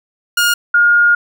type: tone pair in turn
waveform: sawtooth / sine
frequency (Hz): 1423 / 1423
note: F6 / F6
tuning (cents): +32 / +32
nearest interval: unison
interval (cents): 0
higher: neither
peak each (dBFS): -7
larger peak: neither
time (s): 0.37-0.54 / 0.74-1.15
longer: second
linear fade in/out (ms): 5
effects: none